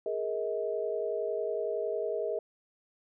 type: chord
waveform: sine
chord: Ab suspended second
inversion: none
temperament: equal with one note detuned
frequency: 415.3 / 466.2 / 637.2 Hz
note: Ab4 / Bb4 / Eb5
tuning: 0 / 0 / +41 cents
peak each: -34 dBFS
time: 0.06-2.39 s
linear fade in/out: 2 ms
effects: none